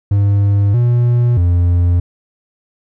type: tone with pitch steps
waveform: triangle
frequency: 100.7 / 120.6 / 87.5 Hz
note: G2 / B2 / F2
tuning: +47 / -41 / +4 cents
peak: -7 dBFS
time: 0.11-2 s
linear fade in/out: 5 ms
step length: 630 ms
effects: none